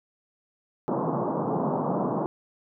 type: band-pass noise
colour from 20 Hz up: pink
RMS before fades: -27 dBFS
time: 0.88-2.26 s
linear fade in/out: 0 ms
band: 140 to 1100 Hz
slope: 48 dB/octave
effects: none